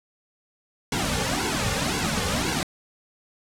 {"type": "noise with flanger", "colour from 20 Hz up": "pink", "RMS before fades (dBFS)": -25, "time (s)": [0.92, 2.63], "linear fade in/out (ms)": 2, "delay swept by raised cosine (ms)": [1.6, 3.1], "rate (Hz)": 1.9, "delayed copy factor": -0.9, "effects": ["low-pass 9000 Hz 12 dB/octave"]}